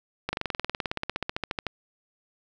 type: slowing click train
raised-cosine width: 0.3 ms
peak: -12 dBFS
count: 25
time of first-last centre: 0.29-1.667 s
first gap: 40 ms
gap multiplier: 1.03
effects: none